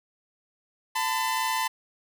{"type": "tone pair together", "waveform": "sawtooth", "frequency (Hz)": [889.5, 1013], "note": ["A5", "B5"], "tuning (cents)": [19, 44], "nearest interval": "major second", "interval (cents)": 225, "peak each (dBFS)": -24, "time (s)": [0.95, 1.68], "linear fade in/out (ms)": 10, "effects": []}